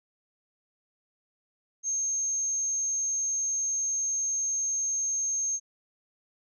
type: tone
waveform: sine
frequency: 6410 Hz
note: G8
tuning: 38 cents sharp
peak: -26 dBFS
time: 1.83-5.6 s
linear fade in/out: 50 ms
effects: none